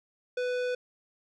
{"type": "tone with tanh clipping", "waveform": "sine", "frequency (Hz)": 496.8, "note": "B4", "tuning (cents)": 10, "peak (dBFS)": -30, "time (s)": [0.37, 0.75], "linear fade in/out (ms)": 5, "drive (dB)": 17, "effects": []}